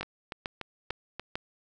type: two click trains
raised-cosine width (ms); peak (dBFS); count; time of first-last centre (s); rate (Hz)
0.3; -16 / -20; 4 / 5; 0.01-1.355 / 0.03-1.196; 2.23 / 3.43
effects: none